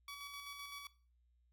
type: tone with tremolo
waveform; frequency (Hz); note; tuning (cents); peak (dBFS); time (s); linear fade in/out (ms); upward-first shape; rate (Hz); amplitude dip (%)
15% pulse; 1138; C#6; +45; -40; 0.08-0.87; 2; square; 7.8; 35
effects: noise-tail reverb RT60 0.4 s tail -18 dB re dry + added 60 Hz sine -70 dBFS peak until 1.52 s